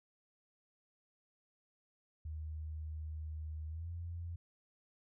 sine tone with pitch glide, 77.78 to 85.31 Hz, D#2 to F2, 0 to -40 cents, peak -40 dBFS, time 2.25-4.36 s, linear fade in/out 5 ms, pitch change +160 cents, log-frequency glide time 3.68-3.89 s, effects none

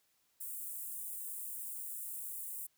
white high-pass noise, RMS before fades -43 dBFS, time 0.4-2.67 s, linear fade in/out 10 ms, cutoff 8100 Hz, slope 48 dB/octave, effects white hiss -75 dBFS RMS until 2.77 s

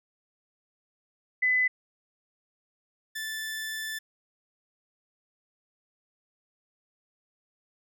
sine / sawtooth tone pair in turn, 2009 / 1756.8 Hz, B6 / A6, +29 / -3 cents, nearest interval major second, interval 232 cents, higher first, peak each -21 / -29 dBFS, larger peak first, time 1.42-1.68 / 3.15-3.99 s, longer second, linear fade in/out 10 ms, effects none

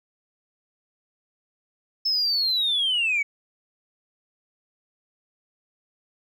sine linear sweep, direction down, 5274 to 2217 Hz, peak -19 dBFS, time 2.05-3.23 s, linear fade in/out 10 ms, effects tanh soft clip ceiling -17 dBFS + 10-bit

